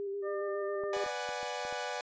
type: tone with vibrato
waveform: sine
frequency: 398.5 Hz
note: G4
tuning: 28 cents sharp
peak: -34 dBFS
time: 0-1.04 s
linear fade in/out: 0 ms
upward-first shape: square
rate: 7.3 Hz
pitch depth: 20 cents each way
type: harmonic tone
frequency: 601 Hz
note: D5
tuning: 40 cents sharp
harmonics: 1 / 2 / 3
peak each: -37 / -43 / -47 dBFS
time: 0.22-1.12 s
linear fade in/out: 50 ms
type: clicks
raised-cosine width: 1 ms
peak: -33 dBFS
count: 7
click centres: 0.837 / 0.967 / 1.063 / 1.29 / 1.43 / 1.651 / 1.726 s
type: chord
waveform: sawtooth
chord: G# half-diminished seventh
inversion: first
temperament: equal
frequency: 493.9 / 587.3 / 740 / 830.6 Hz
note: B4 / D5 / F#5 / G#5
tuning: 0 / 0 / 0 / 0 cents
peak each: -37 dBFS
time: 0.93-2.01 s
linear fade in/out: 2 ms
effects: resampled to 16000 Hz